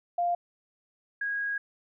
sine tone pair in turn, 698.5 / 1644.1 Hz, F5 / G#6, 0 / -18 cents, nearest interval octave + minor third, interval 1482 cents, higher second, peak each -24 / -28 dBFS, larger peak first, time 0.18-0.35 / 1.21-1.58 s, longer second, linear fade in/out 5 ms, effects none

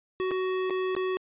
square tone with dropouts, 373 Hz, F#4, 14 cents sharp, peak -27 dBFS, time 0.2-1.17 s, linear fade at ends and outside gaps 0 ms, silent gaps 0.309-0.315 / 0.698-0.706 / 0.951-0.965 s, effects resampled to 8000 Hz

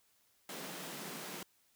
pink high-pass noise, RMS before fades -45 dBFS, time 0.49-1.43 s, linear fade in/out 2 ms, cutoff 150 Hz, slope 96 dB/octave, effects white hiss -72 dBFS RMS until 1.75 s

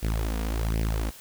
sawtooth tone with flanger, 54.8 Hz, A1, 6 cents flat, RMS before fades -27 dBFS, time 0.02-1.11 s, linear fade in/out 20 ms, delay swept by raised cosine 0.37 to 4.27 ms, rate 1.3 Hz, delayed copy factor +0.8, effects white hiss -47 dBFS RMS until 1.2 s

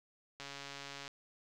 click train, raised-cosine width 0.2 ms, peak -28 dBFS, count 96, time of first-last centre 0.4-1.079 s, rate 140 Hz, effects none

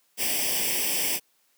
white noise with comb filter, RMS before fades -26 dBFS, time 0.17-1.2 s, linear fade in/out 50 ms, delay 0.37 ms, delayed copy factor +0.9, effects white hiss -67 dBFS RMS until 1.57 s + high-pass 200 Hz 12 dB/octave

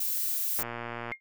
violet noise, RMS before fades -30 dBFS, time 0-0.63 s, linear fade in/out 5 ms
click train, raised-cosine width 0.5 ms, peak -21 dBFS, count 63, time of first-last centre 0.59-1.115 s, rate 118 Hz
sine tone with exponential decay, 2129 Hz, C7, 30 cents sharp, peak -27 dBFS, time 1.12-1.2 s, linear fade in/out 0 ms, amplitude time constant 16 ms
effects none

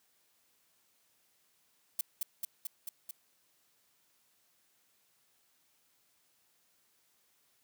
violet noise with echo, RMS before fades -32 dBFS, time 1.99-2.01 s, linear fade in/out 2 ms, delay 220 ms, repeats 5, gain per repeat -2 dB, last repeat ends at 3.11 s, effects white hiss -72 dBFS RMS until 7.63 s + high-pass 80 Hz 12 dB/octave

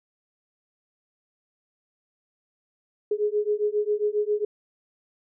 sine beating tone pair, 415.1 / 422.5 Hz, G#4 / G#4, -1 / +30 cents, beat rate 7.4 Hz, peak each -25 dBFS, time 3.11-4.45 s, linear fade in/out 5 ms, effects none

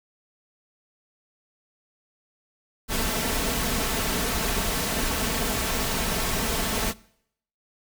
pink noise with comb filter, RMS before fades -26 dBFS, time 2.88-6.94 s, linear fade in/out 50 ms, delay 4.5 ms, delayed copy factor +0.5, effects noise-tail reverb RT60 0.7 s tail -22 dB re dry

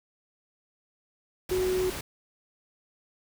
sine tone in noise, 370 Hz, F#4, in tune, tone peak -24 dBFS, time 1.51-1.9 s, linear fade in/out 5 ms, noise pink, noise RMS -36 dBFS, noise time 1.49-2.01 s, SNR +9 dB, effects none

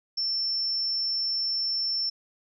sine tone, 5380 Hz, E8, 34 cents sharp, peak -25 dBFS, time 0.17-2.1 s, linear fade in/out 10 ms, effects none

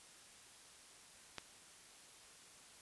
click, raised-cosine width 0.2 ms, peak -25 dBFS, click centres 1.383 s, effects white hiss -60 dBFS RMS until 2.81 s + resampled to 24000 Hz

